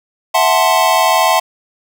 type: chord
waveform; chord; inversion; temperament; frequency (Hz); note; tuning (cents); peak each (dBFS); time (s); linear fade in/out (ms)
square; F# half-diminished seventh; third; equal; 659.3 / 740 / 880 / 1046.5; E5 / F#5 / A5 / C6; 0 / 0 / 0 / 0; -16; 0.34-1.4; 10
effects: none